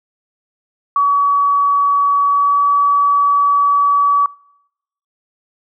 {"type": "tone with pitch glide", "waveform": "sine", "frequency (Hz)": [1135, 1142.2], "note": ["C#6", "D6"], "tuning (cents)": [41, -49], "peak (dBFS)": -10, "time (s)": [0.96, 4.26], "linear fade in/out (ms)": 2, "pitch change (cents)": 10, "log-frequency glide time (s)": [2.26, 2.63], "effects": ["noise-tail reverb RT60 0.8 s tail -24 dB re dry"]}